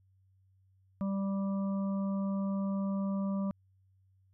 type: harmonic tone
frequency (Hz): 196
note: G3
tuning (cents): 0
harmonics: 1 / 3 / 5 / 6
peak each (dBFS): -30 / -42 / -49 / -48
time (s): 1.01-3.51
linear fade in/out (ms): 0
effects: added 95 Hz sine -64 dBFS peak until 4.33 s